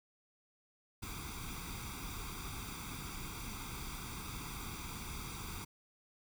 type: noise with comb filter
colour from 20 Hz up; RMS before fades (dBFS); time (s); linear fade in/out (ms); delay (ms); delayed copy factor
pink; -44; 1.02-5.65; 10; 0.84; +0.85
effects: none